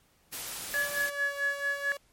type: noise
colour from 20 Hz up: white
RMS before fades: -38 dBFS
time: 0.32-1.1 s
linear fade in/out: 10 ms
type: tone with tremolo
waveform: sine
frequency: 1697 Hz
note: G#6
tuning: 37 cents sharp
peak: -25 dBFS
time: 0.74-1.92 s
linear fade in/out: 0 ms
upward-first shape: sine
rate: 4.5 Hz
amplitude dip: 90%
type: tone with pitch glide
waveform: sawtooth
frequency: 579 to 564.8 Hz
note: D5 to C#5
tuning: -25 to +32 cents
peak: -33 dBFS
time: 0.74-1.97 s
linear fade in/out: 2 ms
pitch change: -43 cents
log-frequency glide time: 0.88-1.35 s
effects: pink hiss -66 dBFS RMS until 2.12 s + MP3 64 kbps